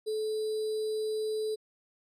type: tone with sample-and-hold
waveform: sine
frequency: 432.2 Hz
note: A4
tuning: 31 cents flat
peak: -29 dBFS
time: 0.06-1.56 s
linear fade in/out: 20 ms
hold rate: 4410 Hz
effects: low-pass 11000 Hz 12 dB/octave